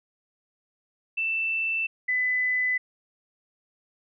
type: tone pair in turn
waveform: sine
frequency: 2662 / 2004 Hz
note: E7 / B6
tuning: +16 / +25 cents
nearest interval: perfect fourth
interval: 491 cents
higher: first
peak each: -24 / -22 dBFS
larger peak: second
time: 1.17-1.87 / 2.08-2.78 s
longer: neither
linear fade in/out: 10 ms
effects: none